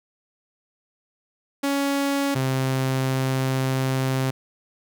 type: tone pair in turn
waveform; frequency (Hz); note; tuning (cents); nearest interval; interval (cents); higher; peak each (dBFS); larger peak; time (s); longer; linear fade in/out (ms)
sawtooth; 279.5 / 131.91; C#4 / C3; +14 / +14; octave + minor second; 1300; first; -17; neither; 1.63-2.35 / 2.35-4.31; second; 10
effects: none